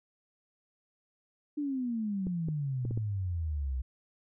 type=exponential sweep; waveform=sine; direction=down; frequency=300.5 to 61.74 Hz; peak=-30 dBFS; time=1.57-3.82 s; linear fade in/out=10 ms
type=clicks; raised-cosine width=3 ms; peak=-24 dBFS; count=5; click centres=2.269 / 2.486 / 2.852 / 2.91 / 2.975 s
effects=none